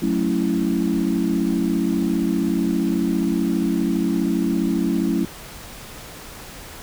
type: chord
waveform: sine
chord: F# minor seventh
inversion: none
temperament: equal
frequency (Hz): 185 / 220 / 277.2 / 329.6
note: F#3 / A3 / C#4 / E4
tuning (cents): 0 / 0 / 0 / 0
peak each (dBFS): -23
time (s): 0.02-5.25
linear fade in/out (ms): 5
effects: tanh soft clip ceiling -7 dBFS + pink hiss -38 dBFS RMS until 6.82 s